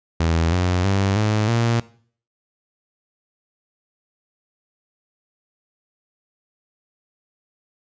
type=tone with pitch steps; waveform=sawtooth; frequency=82.41 / 89.87 / 98 / 106.87 / 116.55 Hz; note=E2 / F#2 / G2 / A2 / A#2; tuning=0 / -50 / 0 / -50 / 0 cents; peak=-13 dBFS; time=0.2-1.8 s; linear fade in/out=5 ms; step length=320 ms; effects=noise-tail reverb RT60 0.5 s tail -19 dB re dry + resampled to 16000 Hz